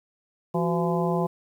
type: harmonic tone with a mistuned harmonic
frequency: 170 Hz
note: F3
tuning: 46 cents flat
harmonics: 1 / 2 / 3 / 4 / 5 / 6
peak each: -25 / -28 / -30 / -31 / -32 / -33 dBFS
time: 0.54-1.27 s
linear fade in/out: 10 ms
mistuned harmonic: 2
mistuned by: +140 cents
effects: 9-bit

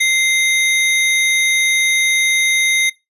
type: tone pair together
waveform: square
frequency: 2090 / 3728 Hz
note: C7 / A#7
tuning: -2 / -1 cents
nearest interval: minor seventh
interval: 1001 cents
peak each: -14 / -19 dBFS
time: 0-2.9 s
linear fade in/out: 10 ms
effects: noise-tail reverb RT60 0.2 s tail -21 dB re dry + resampled to 32000 Hz

